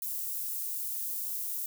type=high-pass noise; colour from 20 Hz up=white; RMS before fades=-35 dBFS; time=0.02-1.66 s; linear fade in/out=2 ms; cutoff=12000 Hz; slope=12 dB/octave; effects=none